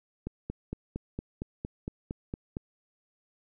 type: click train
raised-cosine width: 3 ms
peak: -21 dBFS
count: 11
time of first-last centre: 0.27-2.569 s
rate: 4.35 Hz
effects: none